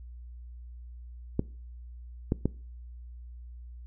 clicks, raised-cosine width 3 ms, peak -12 dBFS, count 3, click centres 1.394 / 2.321 / 2.456 s, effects noise-tail reverb RT60 0.4 s tail -22 dB re dry + added 60 Hz sine -42 dBFS peak until 3.86 s

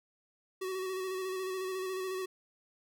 square tone with vibrato, 375.4 Hz, F#4, 25 cents sharp, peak -35 dBFS, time 0.61-2.26 s, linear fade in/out 10 ms, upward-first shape square, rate 14 Hz, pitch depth 23 cents each way, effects none

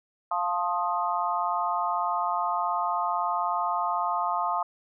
sine chord, F dominant seventh, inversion none, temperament equal with one note detuned, 698.5 / 880 / 1060.5 / 1244.5 Hz, F5 / A5 / C6 / Eb6, 0 / 0 / +23 / 0 cents, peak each -30 dBFS, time 0.31-4.63 s, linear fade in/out 5 ms, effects none

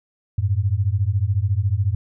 sine beating tone pair, 92.5 / 106.5 Hz, F#2 / G#2, 0 / +44 cents, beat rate 14 Hz, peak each -20 dBFS, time 0.38-1.95 s, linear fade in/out 5 ms, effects none

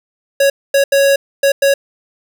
square tone bursts at uneven times, 554.4 Hz, C#5, in tune, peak -9 dBFS, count 5, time 0.4-0.5 / 0.74-0.84 / 0.92-1.16 / 1.43-1.52 / 1.62-1.74 s, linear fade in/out 5 ms, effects none

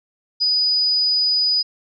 sine tone, 4960 Hz, D#8, 6 cents flat, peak -15 dBFS, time 0.4-1.63 s, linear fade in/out 20 ms, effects none

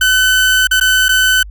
30% pulse tone with dropouts, 1514 Hz, F#6, 39 cents sharp, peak -6 dBFS, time 0.01-1.43 s, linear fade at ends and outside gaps 5 ms, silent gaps 0.672-0.711 / 0.8-0.81 / 1.084-1.09 s, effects added 50 Hz sine -28 dBFS peak until 1.5 s

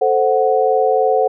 sine chord, F# diminished, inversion first, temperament equal, 440 / 523.3 / 740 Hz, A4 / C5 / F#5, 0 / 0 / 0 cents, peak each -16 dBFS, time 0.01-1.28 s, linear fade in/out 10 ms, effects none

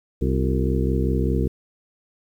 harmonic tone with a mistuned harmonic, 65 Hz, C2, 11 cents flat, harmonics 1 / 2 / 3 / 4 / 5 / 6 / 7, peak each -22 / -25 / -27 / -28 / -29 / -30 / -30 dBFS, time 0.21-1.48 s, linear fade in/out 10 ms, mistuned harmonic 5, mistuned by +95 cents, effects 9-bit

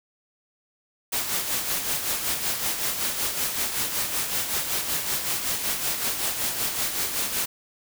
white noise with tremolo, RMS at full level -25 dBFS, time 1.12-7.46 s, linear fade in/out 10 ms, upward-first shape sine, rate 5.3 Hz, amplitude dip 50%, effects none

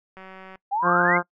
click train, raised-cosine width 0.5 ms, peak -28 dBFS, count 74, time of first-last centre 0.17-0.556 s, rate 189 Hz
sine exponential sweep, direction up, 767 to 2182 Hz, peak -21 dBFS, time 0.71-1.18 s, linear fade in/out 20 ms
harmonic tone, 175.9 Hz, F3, 13 cents sharp, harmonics 1 / 2 / 3 / 4 / 5 / 6 / 7 / 8 / 9, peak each -27 / -27 / -27 / -27 / -27 / -27 / -27 / -27 / -27 dBFS, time 0.82-1.23 s, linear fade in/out 50 ms
effects noise-tail reverb RT60 0.1 s tail -22 dB re dry

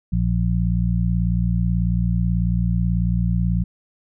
harmonic tone, 58.27 Hz, A#1, in tune, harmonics 1 / 2 / 3, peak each -21 / -22 / -21 dBFS, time 0.12-3.64 s, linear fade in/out 10 ms, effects none

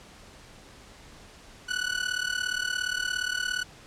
sawtooth tone with amplitude modulation, 1480 Hz, F#6, in tune, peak -20 dBFS, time 1.68-3.64 s, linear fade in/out 20 ms, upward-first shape sine, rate 37.2 Hz, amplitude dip 85%, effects pink hiss -50 dBFS RMS until 3.86 s + low-pass 8000 Hz 12 dB/octave

